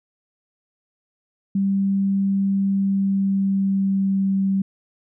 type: tone with pitch glide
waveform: sine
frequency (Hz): 196 to 193.97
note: G3 to G3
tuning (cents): 0 to -18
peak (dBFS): -17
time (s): 1.55-4.62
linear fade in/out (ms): 5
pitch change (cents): -18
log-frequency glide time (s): 2.72-4.39
effects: none